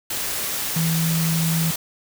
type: tone in noise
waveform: sine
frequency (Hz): 163.6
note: E3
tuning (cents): -13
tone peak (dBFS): -19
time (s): 0.76-1.71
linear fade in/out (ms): 5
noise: white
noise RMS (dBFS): -26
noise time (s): 0.1-1.76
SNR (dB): +4
effects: none